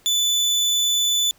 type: tone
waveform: 30% pulse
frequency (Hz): 3491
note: A7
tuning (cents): -14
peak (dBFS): -15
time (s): 0.06-1.31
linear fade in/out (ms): 0
effects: pink hiss -56 dBFS RMS until 1.38 s